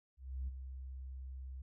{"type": "tone with ADSR envelope", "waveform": "sine", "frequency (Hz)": 65.41, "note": "C2", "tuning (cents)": 0, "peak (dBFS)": -34, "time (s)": [0.17, 1.62], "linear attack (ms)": 310, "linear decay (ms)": 18, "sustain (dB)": -9, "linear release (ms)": 5, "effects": ["tanh soft clip ceiling -34 dBFS"]}